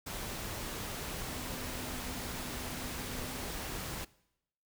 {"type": "tone in noise", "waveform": "sine", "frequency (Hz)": 250.2, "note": "B3", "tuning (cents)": 23, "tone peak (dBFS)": -47, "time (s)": [1.27, 3.47], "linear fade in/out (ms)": 10, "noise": "pink", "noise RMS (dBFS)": -40, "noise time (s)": [0.06, 4.05], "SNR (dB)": -10, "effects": ["noise-tail reverb RT60 0.8 s tail -21 dB re dry"]}